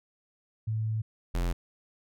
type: tone pair in turn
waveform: sine / square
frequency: 109.9 / 43.44 Hz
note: A2 / F1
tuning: -2 / -8 cents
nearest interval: octave + major third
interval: 1606 cents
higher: first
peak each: -27 dBFS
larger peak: neither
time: 0.67-1.02 / 1.34-1.53 s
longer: first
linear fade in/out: 10 ms
effects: none